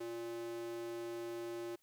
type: tone with high-pass filter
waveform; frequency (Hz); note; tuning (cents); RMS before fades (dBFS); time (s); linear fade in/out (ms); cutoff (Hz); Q
square; 116.54; A#2; 0; -43; 0-1.76; 10; 390; 5
effects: white hiss -75 dBFS RMS until 1.82 s